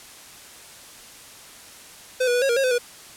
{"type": "tone with pitch steps", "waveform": "square", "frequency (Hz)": [510, 486, 490.9, 545, 472.8, 542, 509, 484], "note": ["C5", "B4", "B4", "C#5", "A#4", "C#5", "C5", "B4"], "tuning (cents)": [-44, -28, -10, -29, 24, -39, -48, -35], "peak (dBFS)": -19, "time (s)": [2.2, 2.784], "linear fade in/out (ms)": 10, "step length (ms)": 73, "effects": ["white hiss -44 dBFS RMS until 3.16 s", "low-pass 11000 Hz 12 dB/octave"]}